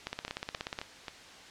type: two click trains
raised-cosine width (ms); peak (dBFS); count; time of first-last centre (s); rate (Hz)
0.2; -20 / -17; 4 / 13; 0.28-1.082 / 0.07-0.789; 3.74 / 16.7
effects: white hiss -50 dBFS RMS until 1.5 s + low-pass 5000 Hz 12 dB/octave